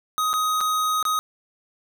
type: tone with dropouts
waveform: square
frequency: 1255 Hz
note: D#6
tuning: 15 cents sharp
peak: -21 dBFS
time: 0.18-1.19 s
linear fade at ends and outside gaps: 0 ms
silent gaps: 0.331-0.338 / 0.606-0.611 / 1.027-1.052 s
effects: none